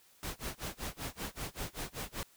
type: noise with tremolo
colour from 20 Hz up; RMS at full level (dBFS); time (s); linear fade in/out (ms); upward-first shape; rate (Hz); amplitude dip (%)
pink; -38; 0.23-2.23; 0; sine; 5.2; 100
effects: white hiss -64 dBFS RMS until 2.36 s